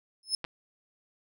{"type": "tone with exponential growth", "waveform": "35% pulse", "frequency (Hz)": 5210, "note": "E8", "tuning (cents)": -21, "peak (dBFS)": -20, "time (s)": [0.23, 0.35], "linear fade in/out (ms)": 2, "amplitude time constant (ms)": 24}
{"type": "clicks", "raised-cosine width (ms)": 0.3, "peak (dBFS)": -19, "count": 2, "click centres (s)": [0.443, 0.449]}
{"effects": []}